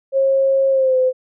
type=tone with pitch glide; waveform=sine; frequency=540 to 513.5 Hz; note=C#5 to C5; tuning=-45 to -33 cents; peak=-12 dBFS; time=0.12-1.13 s; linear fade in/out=50 ms; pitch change=-88 cents; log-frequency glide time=0.7-0.97 s; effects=none